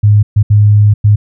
sine tone bursts at uneven times, 104.3 Hz, G#2, 8 cents sharp, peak -3 dBFS, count 4, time 0.03-0.23 / 0.36-0.43 / 0.5-0.94 / 1.04-1.16 s, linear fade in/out 10 ms, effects none

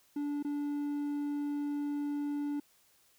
triangle tone with dropouts, 290 Hz, D4, 22 cents flat, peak -30 dBFS, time 0.16-2.6 s, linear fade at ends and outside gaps 5 ms, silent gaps 0.427-0.447 s, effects white hiss -67 dBFS RMS until 3.18 s

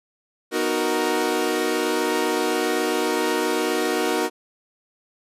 sawtooth chord, B major seventh, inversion none, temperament equal, 246.9 / 311.1 / 370 / 466.2 Hz, B3 / D#4 / F#4 / A#4, 0 / 0 / 0 / 0 cents, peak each -27 / -22 / -21 / -21 dBFS, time 0.51-4.3 s, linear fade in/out 50 ms, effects resampled to 32000 Hz

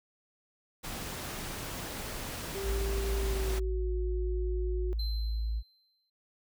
pink noise, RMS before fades -39 dBFS, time 0.83-3.6 s, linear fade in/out 20 ms
sine tone with pitch glide, 392 to 363.6 Hz, G4 to F#4, 0 to -30 cents, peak -35 dBFS, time 2.55-4.93 s, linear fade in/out 0 ms, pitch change -130 cents, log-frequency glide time 3.18-3.93 s
sine tone, 55 Hz, A1, in tune, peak -29 dBFS, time 2.62-5.63 s, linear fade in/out 50 ms
triangle tone with exponential decay, 4100 Hz, C8, 36 cents flat, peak -36 dBFS, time 4.99-6.1 s, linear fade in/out 5 ms, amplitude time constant 240 ms
effects none

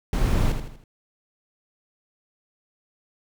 brown noise with echo, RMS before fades -21 dBFS, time 0.13-0.52 s, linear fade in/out 2 ms, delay 80 ms, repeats 4, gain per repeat -7 dB, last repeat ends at 0.84 s, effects none

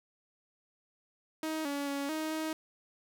sawtooth tone with pitch steps, 315.2 / 283.6 / 280.5 / 313.5 / 315.3 Hz, D#4 / C#4 / C#4 / D#4 / D#4, +23 / +40 / +21 / +13 / +23 cents, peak -29 dBFS, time 1.43-2.53 s, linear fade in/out 2 ms, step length 220 ms, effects none

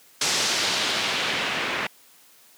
white noise with low-pass filter sweep, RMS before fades -25 dBFS, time 0.21-1.87 s, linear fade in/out 5 ms, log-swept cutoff 6100 to 2100 Hz, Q 1.3, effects white hiss -54 dBFS RMS until 2.57 s + high-pass 150 Hz 12 dB/octave

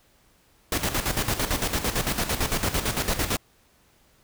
pink noise with tremolo, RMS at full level -24 dBFS, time 0.72-3.37 s, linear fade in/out 2 ms, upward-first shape square, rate 8.9 Hz, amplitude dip 65%, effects pink hiss -61 dBFS RMS until 4.23 s

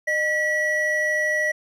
triangle tone pair together, 611.2 / 1938 Hz, D#5 / B6, -31 / -33 cents, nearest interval octave + minor sixth, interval 1998 cents, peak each -24 / -19 dBFS, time 0.07-1.52 s, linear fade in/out 10 ms, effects none

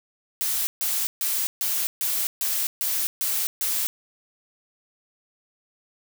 blue noise bursts, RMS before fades -25 dBFS, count 9, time 0.41-3.87 s, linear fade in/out 0 ms, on 260 ms, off 140 ms, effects none

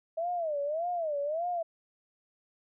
sine tone with vibrato, 636 Hz, D#5, 38 cents sharp, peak -29 dBFS, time 0.17-1.63 s, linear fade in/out 10 ms, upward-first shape sine, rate 1.7 Hz, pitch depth 200 cents each way, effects none

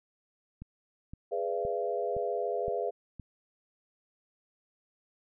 click train, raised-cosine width 5 ms, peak -30 dBFS, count 6, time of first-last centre 0.62-3.197 s, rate 1.94 Hz
sine chord, G# diminished seventh, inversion none, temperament equal with one note detuned, 415.3 / 493.9 / 587.3 / 681.3 Hz, G#4 / B4 / D5 / F5, 0 / 0 / 0 / -43 cents, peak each -34 / -34 / -38 / -34 dBFS, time 1.31-2.91 s, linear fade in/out 20 ms
effects none

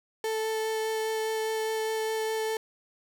35% pulse tone with vibrato, 440 Hz, A4, in tune, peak -26 dBFS, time 0.24-2.57 s, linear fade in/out 2 ms, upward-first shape sine, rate 4.9 Hz, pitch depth 8 cents each way, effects none

